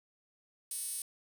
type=tone with high-pass filter; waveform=5% pulse; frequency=370 Hz; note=F#4; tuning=in tune; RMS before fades=-39 dBFS; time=0.71-1.02 s; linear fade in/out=2 ms; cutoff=8400 Hz; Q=5.2; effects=none